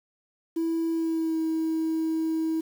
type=tone with pitch glide; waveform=sine; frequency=328.9 to 321.2 Hz; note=E4 to E4; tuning=-4 to -45 cents; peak=-22 dBFS; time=0.56-2.61 s; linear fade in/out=10 ms; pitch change=-41 cents; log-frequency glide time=0.91-1.39 s; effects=tanh soft clip ceiling -22 dBFS + 8-bit